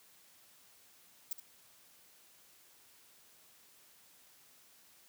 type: noise with echo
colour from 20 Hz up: violet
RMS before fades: -37 dBFS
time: 1.31-1.33 s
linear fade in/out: 2 ms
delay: 70 ms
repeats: 1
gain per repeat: -11 dB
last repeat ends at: 1.4 s
effects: white hiss -63 dBFS RMS until 5.08 s + high-pass 80 Hz 12 dB/octave